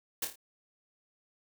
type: noise with echo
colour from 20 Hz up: white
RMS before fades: -32 dBFS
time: 0.22-0.25 s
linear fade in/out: 5 ms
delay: 27 ms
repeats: 4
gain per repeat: -6 dB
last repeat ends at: 0.358 s
effects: none